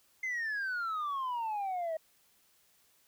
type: exponential sweep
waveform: sine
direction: down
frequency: 2093 to 628 Hz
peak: -30 dBFS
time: 0.23-1.97 s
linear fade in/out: 5 ms
effects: tanh soft clip ceiling -31 dBFS + white hiss -68 dBFS RMS until 3.07 s